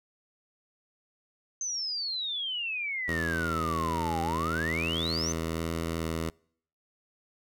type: exponential two-way sweep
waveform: sine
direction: down then up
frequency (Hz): 6300 to 776 to 6300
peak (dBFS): -30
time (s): 1.61-5.32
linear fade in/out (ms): 2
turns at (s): 4.22
type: tone with vibrato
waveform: 10% pulse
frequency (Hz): 82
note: E2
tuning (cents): -9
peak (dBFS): -22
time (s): 3.08-6.3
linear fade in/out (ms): 5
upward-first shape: square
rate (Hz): 1.2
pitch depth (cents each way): 11
effects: noise-tail reverb RT60 0.6 s tail -26 dB re dry